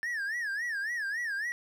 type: tone with vibrato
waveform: triangle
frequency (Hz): 1754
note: A6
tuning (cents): -6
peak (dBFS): -29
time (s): 0.03-1.52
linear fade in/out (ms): 0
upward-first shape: sine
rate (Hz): 3.6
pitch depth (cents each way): 180
effects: none